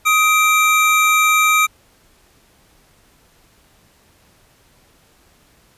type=tone pair together; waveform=square; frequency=1255.9 / 2349 Hz; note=D#6 / D7; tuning=+16 / 0 cents; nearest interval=major seventh; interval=1084 cents; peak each=-15 dBFS; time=0.05-1.67 s; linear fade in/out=20 ms; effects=pink hiss -54 dBFS RMS until 5.77 s + resampled to 32000 Hz